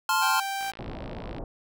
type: chord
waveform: square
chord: F major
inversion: first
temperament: just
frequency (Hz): 873.1 / 1047.7 / 1396.9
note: A5 / C6 / F6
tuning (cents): -14 / +2 / 0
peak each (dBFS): -27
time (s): 0.09-0.4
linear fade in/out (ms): 2
type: tone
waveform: sawtooth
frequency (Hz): 784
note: G5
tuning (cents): 0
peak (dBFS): -25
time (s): 0.21-0.72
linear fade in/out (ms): 20
type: click train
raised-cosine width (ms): 0.3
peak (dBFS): -27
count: 44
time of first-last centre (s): 0.61-1.383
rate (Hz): 55.6
type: low-pass noise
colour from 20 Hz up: pink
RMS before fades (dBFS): -37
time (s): 0.79-1.44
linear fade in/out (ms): 2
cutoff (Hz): 850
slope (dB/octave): 24
effects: none